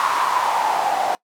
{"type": "noise with band-pass filter sweep", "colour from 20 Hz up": "white", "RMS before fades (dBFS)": -20, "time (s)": [0, 1.15], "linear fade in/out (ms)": 0, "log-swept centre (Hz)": [1100, 730], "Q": 7.2, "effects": ["noise-tail reverb RT60 0.1 s tail -22 dB re dry"]}